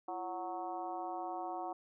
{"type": "harmonic tone with a mistuned harmonic", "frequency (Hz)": 184.4, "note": "F#3", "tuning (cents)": -6, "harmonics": [2, 3, 4, 5, 6, 7], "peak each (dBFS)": [-45, -50, -40, -46, -48, -56], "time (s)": [0.08, 1.73], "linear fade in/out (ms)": 5, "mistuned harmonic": 2, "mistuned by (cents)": -140, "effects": []}